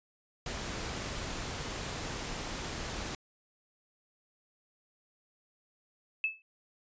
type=noise; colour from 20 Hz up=pink; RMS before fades=-38 dBFS; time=0.46-3.15 s; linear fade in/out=2 ms
type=tone with exponential decay; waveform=sine; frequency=2613 Hz; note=E7; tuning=16 cents flat; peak=-24 dBFS; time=6.24-6.42 s; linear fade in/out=1 ms; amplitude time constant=37 ms
effects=resampled to 16000 Hz